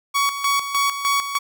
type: tone with tremolo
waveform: sawtooth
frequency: 1123 Hz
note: C#6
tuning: 22 cents sharp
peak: -13 dBFS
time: 0.14-1.39 s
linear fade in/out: 20 ms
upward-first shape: square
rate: 3.3 Hz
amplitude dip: 65%
effects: none